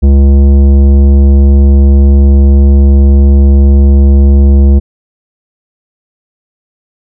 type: tone with tanh clipping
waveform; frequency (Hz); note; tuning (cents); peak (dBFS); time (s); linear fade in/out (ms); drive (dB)
triangle; 69.3; C#2; 0; -3; 0.02-4.8; 20; 17
effects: none